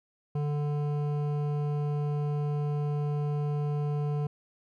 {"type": "tone with hard clipping", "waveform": "sine", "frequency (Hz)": 146.83, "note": "D3", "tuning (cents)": 0, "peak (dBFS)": -29, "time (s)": [0.35, 4.27], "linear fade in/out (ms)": 5, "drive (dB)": 12, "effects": []}